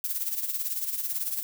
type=noise with tremolo; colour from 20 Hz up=violet; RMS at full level=-28 dBFS; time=0.04-1.43 s; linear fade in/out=0 ms; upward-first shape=sine; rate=18 Hz; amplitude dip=65%; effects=none